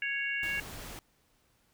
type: harmonic tone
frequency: 554.4 Hz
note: C#5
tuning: in tune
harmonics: 3 / 4 / 5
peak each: -34 / -35 / -36 dBFS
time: 0.02-0.6 s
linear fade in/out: 2 ms
type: noise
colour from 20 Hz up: pink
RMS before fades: -44 dBFS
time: 0.43-0.99 s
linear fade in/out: 0 ms
effects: pink hiss -70 dBFS RMS until 1.73 s